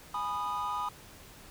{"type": "chord", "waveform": "triangle", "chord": "G# minor", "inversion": "none", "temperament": "equal with one note detuned", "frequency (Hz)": [830.6, 987.8, 1234.5], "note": ["G#5", "B5", "D#6"], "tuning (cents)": [0, 0, -14], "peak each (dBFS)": [-36, -33, -32], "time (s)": [0.14, 0.89], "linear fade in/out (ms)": 5, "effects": ["tanh soft clip ceiling -21 dBFS", "pink hiss -52 dBFS RMS until 1.5 s"]}